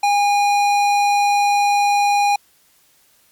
sine tone with tanh clipping, 815 Hz, G#5, 33 cents flat, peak -15 dBFS, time 0.03-2.36 s, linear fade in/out 5 ms, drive 18 dB, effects white hiss -56 dBFS RMS until 3.31 s + MP3 96 kbps

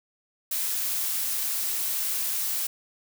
blue noise, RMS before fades -28 dBFS, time 0.51-2.67 s, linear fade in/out 5 ms, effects none

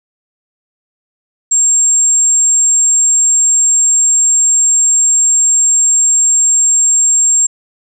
sine tone, 7459 Hz, A#8, in tune, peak -7 dBFS, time 1.51-7.47 s, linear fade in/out 10 ms, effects none

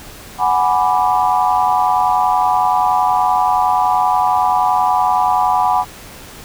sine chord, G# half-diminished seventh, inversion third, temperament equal, 740 / 830.6 / 987.8 / 1174.7 Hz, F#5 / G#5 / B5 / D6, 0 / 0 / 0 / 0 cents, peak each -16 / -17 / -16 / -21 dBFS, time 0.38-5.85 s, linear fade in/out 50 ms, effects pink hiss -36 dBFS RMS until 6.44 s

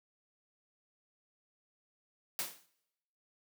white noise with exponential decay, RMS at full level -33 dBFS, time 2.39-2.66 s, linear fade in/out 1 ms, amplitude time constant 57 ms, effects noise-tail reverb RT60 0.9 s tail -22 dB re dry + high-pass 150 Hz 12 dB/octave

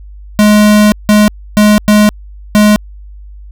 square tone bursts at uneven times, 210 Hz, G#3, 19 cents sharp, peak -4 dBFS, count 5, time 0.39-0.92 / 1.09-1.28 / 1.57-1.78 / 1.88-2.09 / 2.55-2.76 s, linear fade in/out 0 ms, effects added 50 Hz sine -28 dBFS peak until 3.51 s

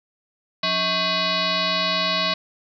sine tone with frequency modulation, 2489 Hz, D#7, in tune, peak -19 dBFS, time 0.63-2.34 s, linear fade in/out 5 ms, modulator 462 Hz, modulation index 4.6, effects 10-bit

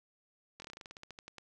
slowing click train, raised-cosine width 0.2 ms, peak -30 dBFS, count 16, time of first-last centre 0.6-1.383 s, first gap 21 ms, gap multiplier 1.12, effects none

